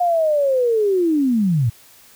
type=linear sweep; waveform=sine; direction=down; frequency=719 to 105.5 Hz; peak=-14 dBFS; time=0-1.7 s; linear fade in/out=10 ms; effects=white hiss -48 dBFS RMS until 2.15 s